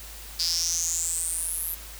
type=tone with high-pass filter sweep; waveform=sawtooth; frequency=168.2 Hz; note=E3; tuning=35 cents sharp; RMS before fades=-28 dBFS; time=0.39-1.75 s; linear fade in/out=10 ms; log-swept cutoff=4800 to 12000 Hz; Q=9.2; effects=added 52 Hz sine -43 dBFS peak until 1.99 s + white hiss -43 dBFS RMS until 1.99 s